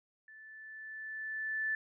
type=tone with level ramp; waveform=sine; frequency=1753 Hz; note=A6; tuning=7 cents flat; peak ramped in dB=-52 to -30 dBFS; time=0.28-1.75 s; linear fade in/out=2 ms; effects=none